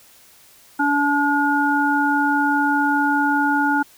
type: harmonic tone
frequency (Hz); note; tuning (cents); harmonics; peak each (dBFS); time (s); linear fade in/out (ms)
287.5; D4; -37; 1 / 3 / 5; -20 / -20 / -20; 0.79-3.83; 10
effects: white hiss -50 dBFS RMS until 3.97 s